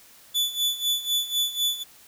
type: tone with tremolo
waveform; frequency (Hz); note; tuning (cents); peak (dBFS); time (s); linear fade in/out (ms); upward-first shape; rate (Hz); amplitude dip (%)
40% pulse; 3470; A7; -25; -19; 0.34-1.84; 20; sine; 4; 80
effects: white hiss -52 dBFS RMS until 2.07 s